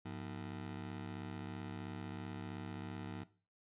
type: ring-modulated tone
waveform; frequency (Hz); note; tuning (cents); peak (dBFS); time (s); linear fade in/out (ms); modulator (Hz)
25% pulse; 138.59; C#3; 0; -36; 0.05-3.24; 10; 37.8
effects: noise-tail reverb RT60 0.4 s tail -18 dB re dry + resampled to 8000 Hz